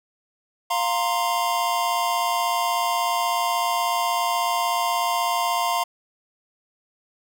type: chord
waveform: square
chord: F suspended fourth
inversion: none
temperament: just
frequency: 698.5 / 931.3 / 1047.7 Hz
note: F5 / Bb5 / C6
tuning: 0 / -2 / +2 cents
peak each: -26 dBFS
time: 0.7-5.84 s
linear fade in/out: 10 ms
effects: none